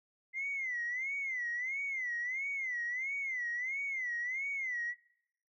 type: tone with vibrato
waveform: sine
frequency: 2057 Hz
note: C7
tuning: 30 cents flat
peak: -33 dBFS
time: 0.33-4.95 s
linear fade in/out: 50 ms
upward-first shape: sine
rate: 1.5 Hz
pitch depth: 150 cents each way
effects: noise-tail reverb RT60 0.8 s tail -25 dB re dry + tanh soft clip ceiling -29 dBFS